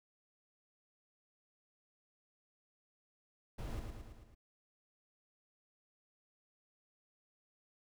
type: noise with echo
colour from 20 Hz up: brown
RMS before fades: -42 dBFS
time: 3.58-3.8 s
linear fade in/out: 10 ms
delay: 110 ms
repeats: 5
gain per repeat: -4 dB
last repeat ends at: 4.35 s
effects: none